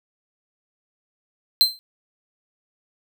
45% pulse tone with exponential decay, 4111 Hz, C8, 31 cents flat, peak -8 dBFS, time 1.61-1.79 s, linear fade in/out 0 ms, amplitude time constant 38 ms, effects none

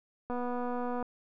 click train, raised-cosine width 1 ms, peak -23 dBFS, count 179, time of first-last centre 0.3-1.027 s, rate 245 Hz, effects none

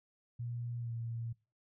sine tone with pitch glide, 119.4 to 115.93 Hz, A#2 to A#2, +42 to -9 cents, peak -37 dBFS, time 0.39-1.33 s, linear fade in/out 10 ms, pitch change -51 cents, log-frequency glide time 0.79-0.92 s, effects noise-tail reverb RT60 0.3 s tail -22 dB re dry

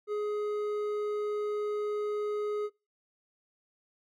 triangle tone with hard clipping, 418.3 Hz, G#4, 12 cents sharp, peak -31 dBFS, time 0.07-2.7 s, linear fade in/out 50 ms, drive 10 dB, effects noise-tail reverb RT60 0.3 s tail -25 dB re dry

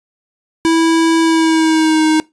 square tone with pitch glide, 327.8 to 312.6 Hz, E4 to D#4, -10 to +8 cents, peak -10 dBFS, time 0.65-2.2 s, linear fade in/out 0 ms, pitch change -82 cents, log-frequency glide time 1.21-2.04 s, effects noise-tail reverb RT60 0.2 s tail -22 dB re dry + resampled to 22050 Hz

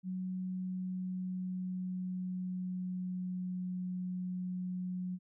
sine tone with pitch glide, 185 to 182.14 Hz, F#3 to F#3, 0 to -27 cents, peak -35 dBFS, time 0.03-5.19 s, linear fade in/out 50 ms, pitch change -27 cents, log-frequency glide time 0.31-3.77 s, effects none

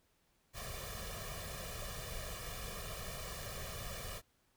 pink noise with comb filter, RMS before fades -44 dBFS, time 0.53-4.22 s, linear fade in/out 50 ms, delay 1.7 ms, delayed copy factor +0.9, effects pink hiss -75 dBFS RMS until 4.56 s

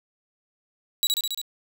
sawtooth tone with echo, 3900 Hz, B7, 23 cents flat, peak -16 dBFS, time 1.03-1.07 s, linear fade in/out 0 ms, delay 69 ms, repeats 5, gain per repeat -2 dB, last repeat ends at 1.415 s, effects none

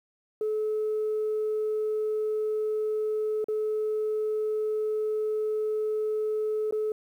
sine tone with dropouts, 430 Hz, A4, 40 cents flat, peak -24 dBFS, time 0.41-6.92 s, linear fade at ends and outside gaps 2 ms, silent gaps 3.443-3.484 / 6.71-6.724 s, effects tanh soft clip ceiling -22 dBFS + 10-bit

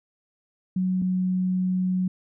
sine tone pair in turn, 185 / 184.3 Hz, F#3 / F#3, 0 / -7 cents, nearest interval unison, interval 7 cents, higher first, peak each -21 dBFS, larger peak neither, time 0.76-1.02 / 1.02-2.08 s, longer second, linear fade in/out 5 ms, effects none

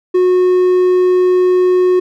triangle tone, 364.7 Hz, F#4, 25 cents flat, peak -6 dBFS, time 0.14-2 s, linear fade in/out 10 ms, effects none

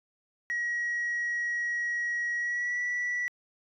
sine tone with pitch glide, 1906 to 1953.9 Hz, A#6 to B6, +38 to -19 cents, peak -26 dBFS, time 0.5-3.28 s, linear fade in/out 0 ms, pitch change +43 cents, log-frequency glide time 2.36-2.79 s, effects tanh soft clip ceiling -26 dBFS

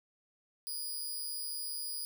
10% pulse tone, 4913 Hz, D#8, 23 cents flat, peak -30 dBFS, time 0.67-2.05 s, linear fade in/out 0 ms, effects none

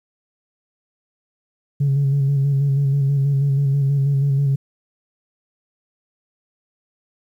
sine tone with vibrato, 139.1 Hz, C#3, 6 cents sharp, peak -13 dBFS, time 1.8-4.56 s, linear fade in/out 10 ms, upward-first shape square, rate 6.2 Hz, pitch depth 30 cents each way, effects tanh soft clip ceiling -12 dBFS + 9-bit

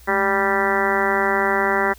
harmonic tone with a mistuned harmonic, 196 Hz, G3, in tune, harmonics 1 / 2 / 3 / 4 / 5 / 6 / 7 / 8 / 9 / 10, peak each -29 / -23 / -27 / -25 / -25 / -29 / -26 / -27 / -26 / -25 dBFS, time 0.07-1.94 s, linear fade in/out 20 ms, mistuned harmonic 1, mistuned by +130 cents, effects added 60 Hz sine -44 dBFS peak until 1.98 s + white hiss -50 dBFS RMS until 1.98 s

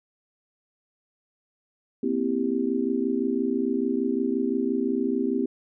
sine chord, C dominant seventh, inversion third, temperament just, 235.5 / 261.6 / 327 / 392.4 Hz, Bb3 / C4 / E4 / G4, +18 / 0 / -14 / +2 cents, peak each -29 / -26 / -30 / -28 dBFS, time 2.03-5.46 s, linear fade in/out 5 ms, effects none

